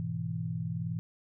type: chord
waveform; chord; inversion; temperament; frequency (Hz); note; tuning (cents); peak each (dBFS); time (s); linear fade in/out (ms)
sine; E major; first; equal; 103.83 / 123.47 / 164.81; G#2 / B2 / E3; 0 / 0 / 0; -38 / -37 / -34; 0-0.99; 0
effects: none